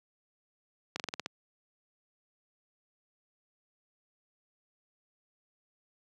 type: slowing click train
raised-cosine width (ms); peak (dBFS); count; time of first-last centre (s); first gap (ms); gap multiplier
0.2; -17; 7; 0.96-1.261; 38; 1.11
effects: high-pass 150 Hz 12 dB/octave